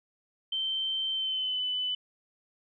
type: tone with pitch glide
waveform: sine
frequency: 3111 to 3002 Hz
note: G7 to F#7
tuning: -14 to +24 cents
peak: -28 dBFS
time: 0.52-1.95 s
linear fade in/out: 5 ms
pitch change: -62 cents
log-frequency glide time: 1.12-1.62 s
effects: none